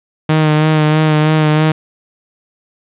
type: tone with vibrato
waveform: sawtooth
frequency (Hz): 154.4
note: D#3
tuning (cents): -13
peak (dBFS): -5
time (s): 0.29-1.72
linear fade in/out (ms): 5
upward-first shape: sine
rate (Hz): 3.1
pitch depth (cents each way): 26
effects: resampled to 8000 Hz + 7-bit